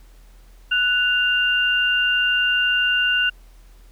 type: tone pair together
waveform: sine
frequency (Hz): 1480 / 2794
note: F#6 / F7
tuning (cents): 0 / 0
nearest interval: major seventh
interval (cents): 1100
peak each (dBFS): -19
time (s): 0.71-3.3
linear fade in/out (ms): 10
effects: added 41 Hz sine -44 dBFS peak until 3.91 s + pink hiss -57 dBFS RMS until 3.91 s